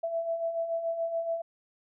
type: beating tone pair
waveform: sine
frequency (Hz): 659.3 / 666.3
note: E5 / E5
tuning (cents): 0 / +18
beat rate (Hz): 7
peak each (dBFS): -37 / -29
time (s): 0.03-1.42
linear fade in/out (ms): 10
effects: none